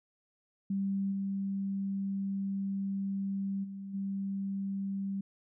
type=tone with level steps; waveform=sine; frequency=196 Hz; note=G3; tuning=in tune; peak=-29 / -31 / -39 / -32 dBFS; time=0.7-5.21 s; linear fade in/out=5 ms; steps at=1.11 / 3.63 / 3.93 s; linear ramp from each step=20 ms; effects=none